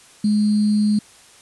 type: tone with sample-and-hold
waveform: sine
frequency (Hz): 210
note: G#3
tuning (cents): +19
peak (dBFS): -14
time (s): 0.24-0.99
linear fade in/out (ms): 5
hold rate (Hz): 4410
effects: white hiss -48 dBFS RMS until 1.41 s + resampled to 24000 Hz